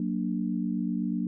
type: chord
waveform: sine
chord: Gb augmented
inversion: none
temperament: equal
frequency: 185 / 233.1 / 293.7 Hz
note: Gb3 / Bb3 / D4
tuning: 0 / 0 / 0 cents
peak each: -30 / -30 / -33 dBFS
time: 0-1.27 s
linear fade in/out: 2 ms
effects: none